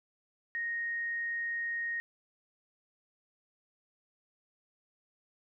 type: tone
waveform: sine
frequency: 1864.7 Hz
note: A#6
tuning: in tune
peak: -32 dBFS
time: 0.55-2 s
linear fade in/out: 0 ms
effects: none